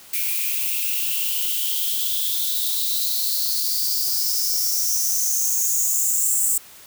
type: noise with high-pass filter sweep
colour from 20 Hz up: violet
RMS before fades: -22 dBFS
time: 0.13-6.58 s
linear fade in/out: 5 ms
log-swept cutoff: 2300 to 7900 Hz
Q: 7.9
effects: white hiss -45 dBFS RMS until 6.86 s